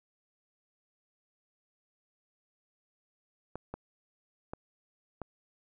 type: clicks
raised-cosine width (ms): 1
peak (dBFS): -24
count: 4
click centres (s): 3.556 / 3.74 / 4.535 / 5.217
effects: none